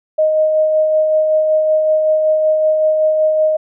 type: tone with tremolo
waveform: sine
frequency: 622.3 Hz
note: D#5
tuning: in tune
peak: -9 dBFS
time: 0.18-3.57 s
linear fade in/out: 10 ms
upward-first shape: sine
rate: 5.3 Hz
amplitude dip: 30%
effects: none